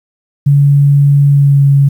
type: tone with pitch glide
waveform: sine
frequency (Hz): 142 to 139.72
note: C#3 to C#3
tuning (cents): +42 to +14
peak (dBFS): -4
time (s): 0.46-1.89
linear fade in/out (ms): 10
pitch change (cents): -28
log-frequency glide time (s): 1.29-1.64
effects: 7-bit